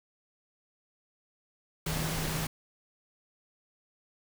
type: tone in noise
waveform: sine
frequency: 158.3 Hz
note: D#3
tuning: 30 cents sharp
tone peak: -34 dBFS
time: 1.86-2.47 s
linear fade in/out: 5 ms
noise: pink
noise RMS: -34 dBFS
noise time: 1.86-2.47 s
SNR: -3 dB
effects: none